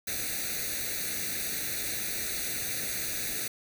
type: noise with comb filter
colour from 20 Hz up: white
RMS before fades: -33 dBFS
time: 0.07-3.48 s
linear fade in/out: 5 ms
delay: 0.48 ms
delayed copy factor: +1
effects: none